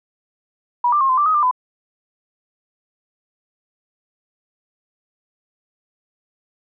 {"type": "tone with pitch steps", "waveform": "sine", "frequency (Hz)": [969, 1183, 1073, 1029, 1176, 1260, 1191, 1007], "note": ["B5", "D6", "C6", "C6", "D6", "D#6", "D6", "B5"], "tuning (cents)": [-33, 12, 43, -29, 2, 21, 24, 33], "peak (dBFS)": -13, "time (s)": [0.84, 1.512], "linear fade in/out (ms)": 5, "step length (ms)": 84, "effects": []}